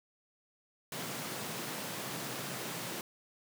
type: high-pass noise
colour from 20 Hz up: pink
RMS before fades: -40 dBFS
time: 0.92-3.01 s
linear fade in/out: 2 ms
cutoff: 120 Hz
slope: 48 dB/octave
effects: none